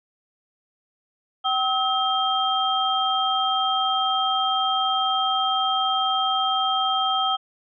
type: tone cluster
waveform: sine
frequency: 764 / 1285 / 3191 Hz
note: G5 / E6 / G7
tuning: -45 / -45 / +30 cents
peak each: -24 dBFS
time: 1.44-7.37 s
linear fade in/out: 20 ms
effects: none